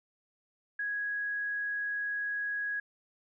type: tone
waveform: sine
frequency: 1661.2 Hz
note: G#6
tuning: in tune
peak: -31 dBFS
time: 0.79-2.8 s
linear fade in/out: 5 ms
effects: none